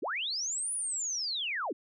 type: linear two-way sweep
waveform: sine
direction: up then down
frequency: 207.7 to 9956 to 207.7 Hz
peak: -31 dBFS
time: 0.02-1.73 s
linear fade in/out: 10 ms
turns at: 0.73 s
effects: none